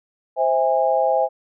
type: chord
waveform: sine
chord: C augmented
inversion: none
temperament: just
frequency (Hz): 523.3 / 654.1 / 817.6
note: C5 / E5 / G#5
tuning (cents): 0 / -14 / -27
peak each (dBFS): -20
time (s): 0.36-1.29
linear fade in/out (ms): 50
effects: none